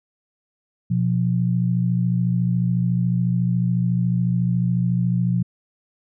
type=tone pair together; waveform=sine; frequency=122.91 / 176.9 Hz; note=B2 / F3; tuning=-8 / +23 cents; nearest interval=tritone; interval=631 cents; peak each=-20 dBFS; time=0.9-5.43 s; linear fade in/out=10 ms; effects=none